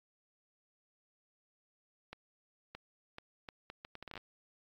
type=accelerating click train; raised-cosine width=0.3 ms; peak=-29 dBFS; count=14; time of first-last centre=2.13-4.177 s; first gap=620 ms; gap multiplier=0.7; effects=AAC 48 kbps